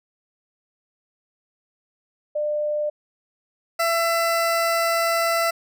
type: tone pair in turn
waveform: sine / 20% pulse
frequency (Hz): 598 / 669.9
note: D5 / E5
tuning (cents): +31 / +28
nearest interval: major second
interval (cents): 197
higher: second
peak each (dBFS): -21 / -14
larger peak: second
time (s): 2.35-2.9 / 3.79-5.51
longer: second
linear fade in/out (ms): 10
effects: none